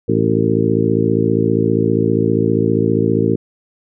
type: harmonic tone with a mistuned harmonic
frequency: 55 Hz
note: A1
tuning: in tune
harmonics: 2 / 3 / 4 / 5 / 6 / 7 / 8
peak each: -20 / -20 / -20 / -20 / -20 / -20 / -20 dBFS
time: 0.08-3.36 s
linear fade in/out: 10 ms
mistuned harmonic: 8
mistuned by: +57 cents
effects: none